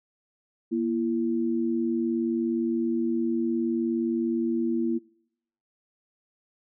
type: tone pair together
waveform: sine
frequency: 236.6 / 336 Hz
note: A#3 / E4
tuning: +26 / +33 cents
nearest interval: tritone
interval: 607 cents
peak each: -26 dBFS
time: 0.71-4.99 s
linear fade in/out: 20 ms
effects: noise-tail reverb RT60 0.7 s tail -23 dB re dry